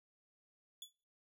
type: tone with exponential decay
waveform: sawtooth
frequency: 3432 Hz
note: A7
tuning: 44 cents flat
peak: -40 dBFS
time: 0.82-0.93 s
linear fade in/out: 2 ms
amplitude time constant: 22 ms
effects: noise-tail reverb RT60 0.5 s tail -25 dB re dry